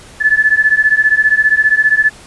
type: beating tone pair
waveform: sine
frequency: 1727 / 1742 Hz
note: A6 / A6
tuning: -33 / -18 cents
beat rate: 15 Hz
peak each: -11 dBFS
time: 0.2-2.1 s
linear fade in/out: 20 ms
effects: pink hiss -38 dBFS RMS until 2.26 s + resampled to 24000 Hz